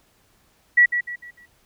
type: tone with echo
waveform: sine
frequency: 1937 Hz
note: B6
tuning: 34 cents flat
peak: -10 dBFS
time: 0.77-0.86 s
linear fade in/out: 10 ms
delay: 150 ms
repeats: 4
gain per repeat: -9 dB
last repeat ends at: 1.46 s
effects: pink hiss -61 dBFS RMS until 1.65 s